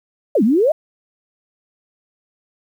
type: exponential two-way sweep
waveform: sine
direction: down then up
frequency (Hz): 661 to 196 to 661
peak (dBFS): -11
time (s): 0.35-0.72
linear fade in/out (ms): 5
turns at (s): 0.43
effects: 8-bit